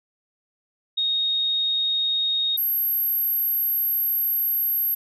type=tone pair in turn; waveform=sine; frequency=3729 / 12567 Hz; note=A#7 / G9; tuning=0 / +3 cents; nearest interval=octave + major sixth; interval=2103 cents; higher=second; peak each=-20 dBFS; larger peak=neither; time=0.97-2.57 / 2.57-4.95 s; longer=second; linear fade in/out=10 ms; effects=none